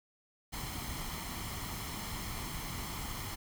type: noise with comb filter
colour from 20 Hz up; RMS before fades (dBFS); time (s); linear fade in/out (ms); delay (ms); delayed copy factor
pink; -40; 0.52-3.36; 20; 0.95; +0.55
effects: none